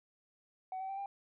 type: tone with pitch steps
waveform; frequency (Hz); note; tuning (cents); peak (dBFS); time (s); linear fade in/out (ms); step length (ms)
sine; 751 / 765.5 / 780.2 / 795.2; F#5 / G5 / G5 / G5; +26 / -41 / -8 / +25; -36; 0.72-1.06; 2; 85
effects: tanh soft clip ceiling -35 dBFS